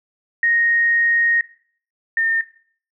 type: tone pair in turn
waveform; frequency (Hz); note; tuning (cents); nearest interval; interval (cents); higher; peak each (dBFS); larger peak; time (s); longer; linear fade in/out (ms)
sine; 1864.7 / 1817.9; A#6 / A#6; 0 / -44; unison; 44; first; -14 / -15; first; 0.43-1.41 / 2.17-2.41; first; 2
effects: noise-tail reverb RT60 0.5 s tail -17 dB re dry